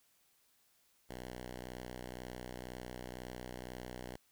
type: tone with vibrato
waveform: 5% pulse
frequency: 62 Hz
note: B1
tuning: 7 cents sharp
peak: -33 dBFS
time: 1.09-4.17 s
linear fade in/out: 10 ms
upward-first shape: square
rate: 7.3 Hz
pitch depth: 13 cents each way
effects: white hiss -72 dBFS RMS until 4.31 s